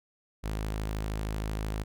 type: tone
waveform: sawtooth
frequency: 53 Hz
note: G#1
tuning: 36 cents sharp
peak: -27 dBFS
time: 0.43-1.84 s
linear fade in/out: 20 ms
effects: none